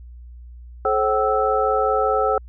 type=tone cluster; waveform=sine; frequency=430.2 / 535 / 763 / 1314 Hz; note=A4 / C5 / G5 / E6; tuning=-39 / +38 / -47 / -6 cents; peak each=-22 dBFS; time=0.85-2.38 s; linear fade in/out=2 ms; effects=added 60 Hz sine -37 dBFS peak until 2.48 s